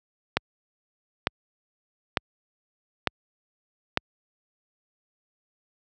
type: click train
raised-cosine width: 0.3 ms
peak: -4 dBFS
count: 5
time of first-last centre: 0.37-3.974 s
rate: 1.11 Hz
effects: high-pass 60 Hz 12 dB/octave